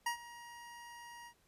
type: tone with ADSR envelope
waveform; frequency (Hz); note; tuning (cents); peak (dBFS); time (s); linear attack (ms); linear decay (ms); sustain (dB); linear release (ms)
25% pulse; 948; A#5; +29; -28; 0.06-1.34; 6; 100; -18; 75
effects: pink hiss -72 dBFS RMS until 1.47 s + resampled to 32000 Hz